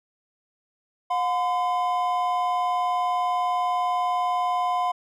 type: tone pair together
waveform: triangle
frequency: 720 / 1020 Hz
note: F#5 / C6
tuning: -47 / -44 cents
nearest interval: tritone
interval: 603 cents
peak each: -22 / -23 dBFS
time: 1.1-4.92 s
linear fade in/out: 10 ms
effects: none